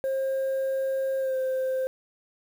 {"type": "tone with pitch glide", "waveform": "sine", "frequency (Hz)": [534, 521.8], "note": ["C5", "C5"], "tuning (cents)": [35, -5], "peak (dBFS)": -22, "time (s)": [0.04, 1.87], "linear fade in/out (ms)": 0, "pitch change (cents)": -40, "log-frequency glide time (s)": [1.19, 1.36], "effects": ["tanh soft clip ceiling -23 dBFS", "8-bit"]}